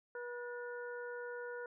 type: harmonic tone with a mistuned harmonic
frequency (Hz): 484.1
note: B4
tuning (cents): -35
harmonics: 1 / 2 / 3 / 4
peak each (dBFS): -43 / -52 / -47 / -58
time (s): 0.15-1.66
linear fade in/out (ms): 2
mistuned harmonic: 4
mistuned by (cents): -150
effects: none